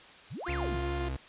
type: exponential two-way sweep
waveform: sine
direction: up then down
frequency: 90 to 2818 to 90 Hz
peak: -37 dBFS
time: 0.3-0.8 s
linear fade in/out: 20 ms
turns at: 0.51 s
type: tone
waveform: sawtooth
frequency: 350.4 Hz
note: F4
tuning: 6 cents sharp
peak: -30 dBFS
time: 0.46-1.09 s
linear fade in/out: 10 ms
type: tone with vibrato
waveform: 35% pulse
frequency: 68 Hz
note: C#2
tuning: 33 cents flat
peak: -31 dBFS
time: 0.48-1.17 s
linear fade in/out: 10 ms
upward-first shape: sine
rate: 2.9 Hz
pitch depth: 38 cents each way
effects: white hiss -52 dBFS RMS until 1.28 s + resampled to 8000 Hz